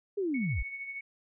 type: linear sweep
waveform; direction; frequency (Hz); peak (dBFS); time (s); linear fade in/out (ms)
sine; down; 419 to 35.71; -28; 0.17-0.63; 10
type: tone with tremolo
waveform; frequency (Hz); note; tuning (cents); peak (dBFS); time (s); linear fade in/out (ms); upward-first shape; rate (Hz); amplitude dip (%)
sine; 2217; C#7; 0; -35; 0.34-1.01; 5; sine; 13; 50
effects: none